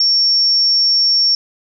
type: tone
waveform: sine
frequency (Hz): 5480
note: F8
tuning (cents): -34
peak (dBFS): -10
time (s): 0-1.35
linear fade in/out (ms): 2
effects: none